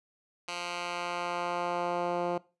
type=tone with band-pass filter sweep; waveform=10% pulse; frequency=175.1 Hz; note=F3; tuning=5 cents sharp; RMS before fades=-33 dBFS; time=0.48-2.38 s; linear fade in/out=5 ms; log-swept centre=3200 to 480 Hz; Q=0.76; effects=noise-tail reverb RT60 0.3 s tail -20 dB re dry + resampled to 24000 Hz